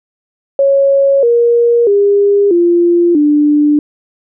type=tone with pitch steps; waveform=sine; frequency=552 / 472.3 / 404.1 / 345.7 / 295.8 Hz; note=C#5 / A#4 / G#4 / F4 / D4; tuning=-7 / +23 / -47 / -18 / +13 cents; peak=-6 dBFS; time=0.59-3.79 s; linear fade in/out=2 ms; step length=640 ms; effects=none